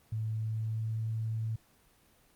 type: tone with pitch glide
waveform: sine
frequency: 110 to 111.47 Hz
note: A2 to A2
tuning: 0 to +23 cents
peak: -31 dBFS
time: 0.12-1.56 s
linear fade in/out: 5 ms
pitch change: +23 cents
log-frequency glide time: 0.38-1.08 s
effects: pink hiss -65 dBFS RMS until 2.35 s + Opus 24 kbps